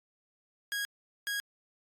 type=tone bursts at uneven times; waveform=sawtooth; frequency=1644 Hz; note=G#6; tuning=18 cents flat; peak=-28 dBFS; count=2; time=0.72-0.85 / 1.27-1.4 s; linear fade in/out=0 ms; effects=AAC 48 kbps